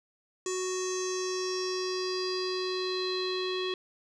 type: tone with low-pass filter sweep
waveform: square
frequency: 370 Hz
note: F#4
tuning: in tune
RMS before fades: -32 dBFS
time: 0.46-3.74 s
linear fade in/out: 2 ms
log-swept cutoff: 7000 to 3600 Hz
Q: 7.7
effects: none